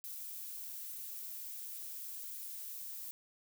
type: noise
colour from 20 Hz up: violet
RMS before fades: -45 dBFS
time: 0.04-3.11 s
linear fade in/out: 0 ms
effects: none